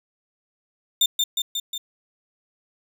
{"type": "tone with echo", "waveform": "35% pulse", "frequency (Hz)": 3606, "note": "A7", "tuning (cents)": 42, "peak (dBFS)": -13, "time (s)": [1.01, 1.06], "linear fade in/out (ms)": 5, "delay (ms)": 180, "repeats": 4, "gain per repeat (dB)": -3, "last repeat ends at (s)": 1.78, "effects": []}